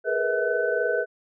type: tone cluster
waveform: sine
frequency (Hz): 418.7 / 471.4 / 494.6 / 643 / 1509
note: G#4 / A#4 / B4 / E5 / F#6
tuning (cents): +14 / +19 / +3 / -43 / +34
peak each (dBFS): -28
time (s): 0.04-1.06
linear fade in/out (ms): 50
effects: none